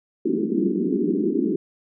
white band-pass noise, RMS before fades -22 dBFS, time 0.25-1.56 s, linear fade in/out 5 ms, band 180 to 410 Hz, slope 96 dB/octave, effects none

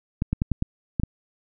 clicks, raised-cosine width 5 ms, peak -10 dBFS, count 7, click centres 0.221 / 0.33 / 0.419 / 0.517 / 0.624 / 0.998 / 1.035 s, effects none

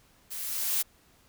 blue noise with level ramp, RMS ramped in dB -38 to -26 dBFS, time 0.3-0.83 s, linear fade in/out 20 ms, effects pink hiss -62 dBFS RMS until 1.28 s

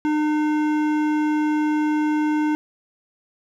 triangle tone with hard clipping, 303.3 Hz, D#4, 44 cents flat, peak -20 dBFS, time 0.05-2.55 s, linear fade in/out 0 ms, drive 17 dB, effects none

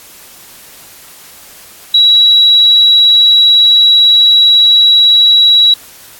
sine tone, 3894 Hz, B7, 25 cents flat, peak -3 dBFS, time 1.94-5.74 s, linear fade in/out 5 ms, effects white hiss -36 dBFS RMS until 6.19 s + AAC 64 kbps

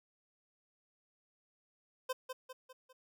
25% pulse tone with echo, 515 Hz, C5, 28 cents flat, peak -30 dBFS, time 2.09-2.13 s, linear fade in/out 10 ms, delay 200 ms, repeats 4, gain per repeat -6 dB, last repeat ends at 2.93 s, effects none

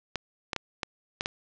clicks, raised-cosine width 0.2 ms, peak -12 dBFS, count 6, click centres 0.157 / 0.532 / 0.563 / 0.832 / 1.209 / 1.259 s, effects low-pass 6000 Hz 12 dB/octave

